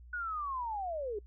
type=linear sweep; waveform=sine; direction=down; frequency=1476 to 392 Hz; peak=-34 dBFS; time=0.13-1.19 s; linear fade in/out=5 ms; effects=noise-tail reverb RT60 0.1 s tail -26 dB re dry + added 60 Hz sine -50 dBFS peak until 1.26 s